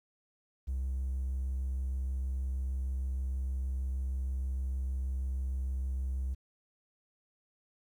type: tone with vibrato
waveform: triangle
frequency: 65.41 Hz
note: C2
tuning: in tune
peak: -28 dBFS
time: 0.67-6.35 s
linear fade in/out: 20 ms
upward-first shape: sine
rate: 6.4 Hz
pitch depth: 10 cents each way
effects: tanh soft clip ceiling -27 dBFS + 11-bit